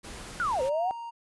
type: noise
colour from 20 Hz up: pink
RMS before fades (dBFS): -42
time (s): 0.03-0.7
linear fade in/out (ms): 20
type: linear two-way sweep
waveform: sine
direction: down then up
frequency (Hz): 1500 to 499.8 to 773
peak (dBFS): -25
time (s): 0.4-0.91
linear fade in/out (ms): 0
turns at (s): 0.62
type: tone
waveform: triangle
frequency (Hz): 932.3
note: A#5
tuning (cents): 0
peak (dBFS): -34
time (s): 0.58-1.11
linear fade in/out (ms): 20
effects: resampled to 24000 Hz